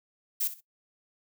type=noise with echo; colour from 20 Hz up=violet; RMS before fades=-28 dBFS; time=0.4-0.48 s; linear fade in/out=10 ms; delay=64 ms; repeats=2; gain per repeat=-13 dB; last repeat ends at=0.608 s; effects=noise-tail reverb RT60 0.1 s tail -17 dB re dry

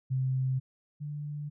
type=tone pair in turn; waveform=sine; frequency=130.81 / 147.42 Hz; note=C3 / D3; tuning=0 / +7 cents; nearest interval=major second; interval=207 cents; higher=second; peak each=-26 / -34 dBFS; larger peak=first; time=0.1-0.6 / 1-1.5 s; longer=neither; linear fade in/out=20 ms; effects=none

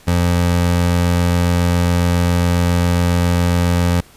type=tone; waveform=25% pulse; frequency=87.31 Hz; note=F2; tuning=in tune; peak=-9 dBFS; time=0.07-4.01 s; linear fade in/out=10 ms; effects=pink hiss -46 dBFS RMS until 4.16 s + resampled to 32000 Hz

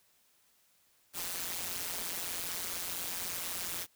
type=noise with amplitude modulation; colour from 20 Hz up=white; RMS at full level=-34 dBFS; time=1.13-3.87 s; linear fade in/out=50 ms; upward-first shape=sine; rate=176 Hz; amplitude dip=90%; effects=white hiss -69 dBFS RMS until 3.95 s

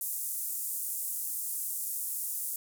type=band-pass noise; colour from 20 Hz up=white; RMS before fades=-35 dBFS; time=0.01-2.56 s; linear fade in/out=2 ms; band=8200 to 16000 Hz; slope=24 dB/octave; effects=none

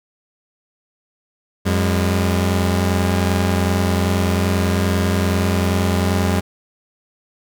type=tone pair together; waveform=sawtooth; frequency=90.3 / 203.1 Hz; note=F#2 / G#3; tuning=-42 / -38 cents; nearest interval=octave + major second; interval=1404 cents; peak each=-13 / -16 dBFS; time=1.65-6.41 s; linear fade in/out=20 ms; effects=none

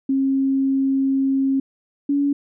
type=tone pair in turn; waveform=sine; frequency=270 / 283.4 Hz; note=C#4 / C#4; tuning=-45 / +38 cents; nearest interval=minor second; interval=83 cents; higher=second; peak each=-16 dBFS; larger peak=neither; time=0.09-1.6 / 2.09-2.33 s; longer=first; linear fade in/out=5 ms; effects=none

